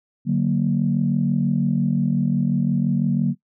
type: chord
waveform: sine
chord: D augmented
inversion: none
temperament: equal with one note detuned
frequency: 146.83 / 187.25 / 233.1 Hz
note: D3 / F#3 / A#3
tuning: 0 / +21 / 0 cents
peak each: -21 dBFS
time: 0.25-3.35 s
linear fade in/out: 50 ms
effects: noise-tail reverb RT60 0.1 s tail -21 dB re dry + tanh soft clip ceiling -8 dBFS